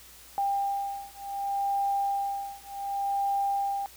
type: beating tone pair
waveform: sine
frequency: 796 / 796.67 Hz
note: G5 / G5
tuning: +26 / +28 cents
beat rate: 0.67 Hz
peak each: -30 / -30 dBFS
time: 0.38-3.86 s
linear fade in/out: 0 ms
effects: added 60 Hz sine -59 dBFS peak until 3.96 s + white hiss -51 dBFS RMS until 3.96 s